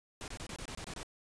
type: noise bursts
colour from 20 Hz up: pink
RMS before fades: -43 dBFS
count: 9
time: 0.21-1.031 s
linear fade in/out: 0 ms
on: 69 ms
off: 25 ms
effects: resampled to 22050 Hz